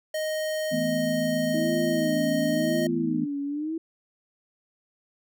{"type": "tone", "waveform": "square", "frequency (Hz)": 622.3, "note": "D#5", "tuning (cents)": 0, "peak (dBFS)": -27, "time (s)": [0.14, 2.87], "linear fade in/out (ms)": 5}
{"type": "chord", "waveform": "sine", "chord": "E suspended fourth", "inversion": "none", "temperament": "just", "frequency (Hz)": [164.81, 219.8, 247.2], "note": ["E3", "A3", "B3"], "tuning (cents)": [0, -2, 2], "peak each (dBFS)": [-32, -31, -27], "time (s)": [0.71, 3.26], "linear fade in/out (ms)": 20}
{"type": "tone with vibrato", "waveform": "sine", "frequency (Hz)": 311.1, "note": "D#4", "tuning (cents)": 0, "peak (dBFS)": -27, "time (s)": [1.54, 3.78], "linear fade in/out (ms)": 5, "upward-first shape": "sine", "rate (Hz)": 0.94, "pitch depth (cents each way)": 170}
{"effects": []}